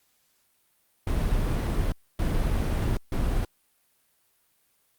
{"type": "noise bursts at uneven times", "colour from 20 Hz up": "brown", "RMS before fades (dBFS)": -25, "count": 3, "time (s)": [[1.07, 1.92], [2.19, 2.97], [3.12, 3.45]], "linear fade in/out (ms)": 2, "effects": ["white hiss -68 dBFS RMS until 4.98 s", "Opus 48 kbps"]}